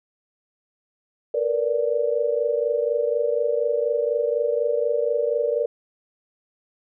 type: tone cluster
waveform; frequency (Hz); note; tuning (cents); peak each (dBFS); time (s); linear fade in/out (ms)
sine; 460.6 / 484.7 / 584; A#4 / B4 / D5; -21 / -32 / -10; -24; 1.34-5.66; 5
effects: none